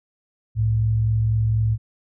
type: tone pair together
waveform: sine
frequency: 65.82 / 110 Hz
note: C2 / A2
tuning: +11 / 0 cents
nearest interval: major sixth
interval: 889 cents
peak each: -27 / -17 dBFS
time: 0.55-1.78 s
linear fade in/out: 50 ms
effects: none